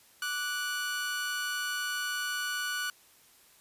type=tone pair together; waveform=sawtooth; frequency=1168 / 1476.1 Hz; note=D6 / F#6; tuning=-10 / -5 cents; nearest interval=major third; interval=405 cents; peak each=-37 / -28 dBFS; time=0.22-2.9 s; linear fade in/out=2 ms; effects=white hiss -60 dBFS RMS until 3.6 s + resampled to 32000 Hz